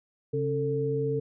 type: tone cluster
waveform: sine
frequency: 137.2 / 273.8 / 445.2 Hz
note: C#3 / C#4 / A4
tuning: -17 / -21 / +20 cents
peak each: -30 / -36 / -27 dBFS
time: 0.33-1.2 s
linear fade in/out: 10 ms
effects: none